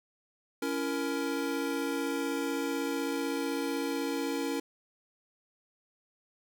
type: chord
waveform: square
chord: A# diminished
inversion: first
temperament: just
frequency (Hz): 279.7 / 335.6 / 466.2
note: C#4 / E4 / A#4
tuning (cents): +16 / +31 / 0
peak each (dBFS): -34 / -37 / -36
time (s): 0.62-4.6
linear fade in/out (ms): 5
effects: 10-bit